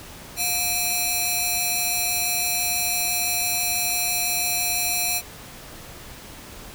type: ring-modulated tone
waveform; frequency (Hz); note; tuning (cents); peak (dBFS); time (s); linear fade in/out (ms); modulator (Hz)
5% pulse; 1647; G#6; -15; -7; 0.36-5.22; 50; 930
effects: pink hiss -41 dBFS RMS until 6.74 s